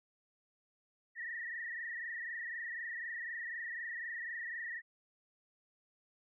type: tone with frequency modulation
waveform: sine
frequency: 1864.7 Hz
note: A#6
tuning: in tune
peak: -39 dBFS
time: 1.15-4.82 s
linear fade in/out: 50 ms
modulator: 24 Hz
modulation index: 3.5
effects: none